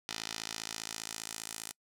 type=tone with band-pass filter sweep; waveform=10% pulse; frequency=55 Hz; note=A1; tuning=in tune; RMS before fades=-42 dBFS; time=0.09-1.72 s; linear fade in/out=0 ms; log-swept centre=4700 to 8800 Hz; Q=1.2; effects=noise-tail reverb RT60 0.1 s tail -26 dB re dry